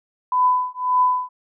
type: tone with tremolo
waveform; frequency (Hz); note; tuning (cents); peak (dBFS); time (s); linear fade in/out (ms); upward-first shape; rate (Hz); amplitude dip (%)
sine; 1002; B5; +25; -12; 0.32-1.29; 2; triangle; 1.8; 100
effects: none